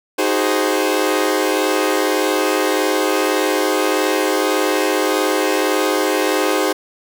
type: chord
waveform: sawtooth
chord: Ab dominant seventh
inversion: second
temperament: equal with one note detuned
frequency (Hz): 311.1 / 373.6 / 415.3 / 523.3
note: Eb4 / Gb4 / Ab4 / C5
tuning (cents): 0 / +17 / 0 / 0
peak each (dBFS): -17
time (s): 0.18-6.73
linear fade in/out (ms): 10
effects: none